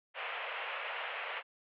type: band-pass noise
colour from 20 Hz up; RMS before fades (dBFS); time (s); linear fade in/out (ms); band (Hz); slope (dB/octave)
white; -40; 0.14-1.43; 50; 480 to 2900; 48
effects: none